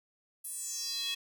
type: tone with high-pass filter sweep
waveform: square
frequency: 370 Hz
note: F#4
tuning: in tune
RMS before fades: -37 dBFS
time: 0.44-1.15 s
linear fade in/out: 10 ms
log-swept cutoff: 11000 to 3000 Hz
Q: 4.8
effects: none